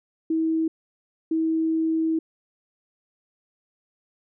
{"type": "tone bursts at uneven times", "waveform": "sine", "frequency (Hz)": 322.1, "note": "E4", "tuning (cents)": -40, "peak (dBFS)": -20, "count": 2, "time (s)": [[0.3, 0.68], [1.31, 2.19]], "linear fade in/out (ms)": 5, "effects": []}